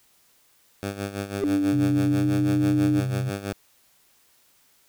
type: tone with tremolo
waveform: 10% pulse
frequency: 100 Hz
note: G2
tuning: 35 cents sharp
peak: -18 dBFS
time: 0.83-3.53 s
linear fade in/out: 0 ms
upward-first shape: sine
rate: 6.1 Hz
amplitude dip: 75%
type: tone with exponential growth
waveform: triangle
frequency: 400 Hz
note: G4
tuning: 35 cents sharp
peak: -16 dBFS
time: 1.34-1.44 s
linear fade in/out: 0 ms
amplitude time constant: 21 ms
type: tone with pitch glide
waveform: sine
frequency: 292.7 to 300.9 Hz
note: D4 to D4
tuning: -6 to +42 cents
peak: -20 dBFS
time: 1.43-3.01 s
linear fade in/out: 20 ms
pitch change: +48 cents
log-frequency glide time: 2.12-2.25 s
type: tone with vibrato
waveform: sine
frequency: 128.4 Hz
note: C3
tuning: 32 cents flat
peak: -24 dBFS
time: 1.72-3.31 s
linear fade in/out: 20 ms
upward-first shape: sine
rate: 5.4 Hz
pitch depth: 12 cents each way
effects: white hiss -61 dBFS RMS until 4.88 s